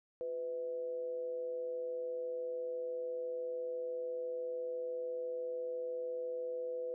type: tone with amplitude modulation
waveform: sine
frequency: 500 Hz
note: B4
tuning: 21 cents sharp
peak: -34 dBFS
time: 0.21-6.94 s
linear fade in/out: 0 ms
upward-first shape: sine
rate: 146 Hz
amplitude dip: 50%
effects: none